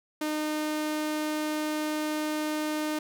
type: tone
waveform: sawtooth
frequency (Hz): 305.6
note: D#4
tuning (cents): -31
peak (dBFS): -24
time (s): 0.21-2.99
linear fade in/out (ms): 5
effects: none